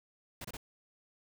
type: noise bursts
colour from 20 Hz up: pink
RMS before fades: -43 dBFS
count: 3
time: 0.41-0.57 s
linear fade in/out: 5 ms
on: 36 ms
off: 26 ms
effects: none